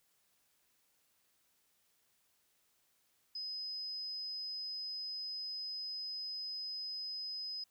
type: tone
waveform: sine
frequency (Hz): 5040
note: D#8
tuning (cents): +21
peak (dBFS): -39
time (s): 3.35-7.64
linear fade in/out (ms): 5
effects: white hiss -75 dBFS RMS until 7.7 s